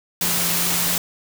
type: tone in noise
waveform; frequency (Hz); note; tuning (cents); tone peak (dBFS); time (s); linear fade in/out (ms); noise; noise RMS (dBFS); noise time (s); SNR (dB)
sine; 174.61; F3; 0; -30; 0.21-0.98; 2; white; -21; 0.21-0.98; -12
effects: none